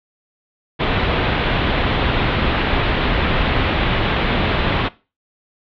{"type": "low-pass noise", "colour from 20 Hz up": "pink", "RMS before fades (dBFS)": -18, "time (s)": [0.79, 4.89], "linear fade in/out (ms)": 20, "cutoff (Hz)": 3700, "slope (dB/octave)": 48, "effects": ["noise-tail reverb RT60 0.3 s tail -19 dB re dry"]}